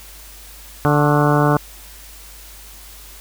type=harmonic tone with a mistuned harmonic; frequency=146.83 Hz; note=D3; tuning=in tune; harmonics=1 / 2 / 3 / 4 / 5 / 6 / 7 / 8 / 9 / 10; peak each=-16 / -19 / -21 / -22 / -23 / -24 / -24 / -25 / -26 / -26 dBFS; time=0.85-1.57 s; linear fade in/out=0 ms; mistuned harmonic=7; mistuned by=+72 cents; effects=added 50 Hz sine -41 dBFS peak until 3.2 s + white hiss -41 dBFS RMS until 3.2 s